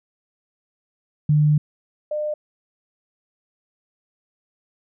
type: tone pair in turn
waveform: sine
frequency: 150 / 602.8 Hz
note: D3 / D5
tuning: +37 / +45 cents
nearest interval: 2 octaves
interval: 2408 cents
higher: second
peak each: -13 / -22 dBFS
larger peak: first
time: 1.29-1.58 / 2.11-2.34 s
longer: first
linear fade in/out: 5 ms
effects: none